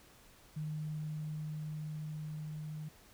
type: tone with level ramp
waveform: sine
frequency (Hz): 153.5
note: D#3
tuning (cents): -23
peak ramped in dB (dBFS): -36 to -40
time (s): 0.56-2.89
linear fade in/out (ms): 10
effects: pink hiss -61 dBFS RMS until 3.13 s